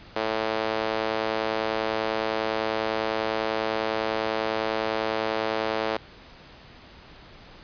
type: tone with high-pass filter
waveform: sawtooth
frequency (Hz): 110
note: A2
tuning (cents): 0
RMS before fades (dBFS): -27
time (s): 0.16-5.97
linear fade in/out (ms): 5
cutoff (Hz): 500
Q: 1.4
effects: pink hiss -48 dBFS RMS until 7.63 s + resampled to 11025 Hz